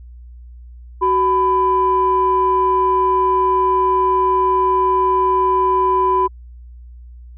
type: tone pair together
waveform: sine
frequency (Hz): 374.6 / 1000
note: F#4 / B5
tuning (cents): +21 / +21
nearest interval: octave + perfect fourth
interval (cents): 1700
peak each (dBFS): -17 / -13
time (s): 1.01-6.28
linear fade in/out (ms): 20
effects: tanh soft clip ceiling -5 dBFS + added 60 Hz sine -35 dBFS peak until 7.37 s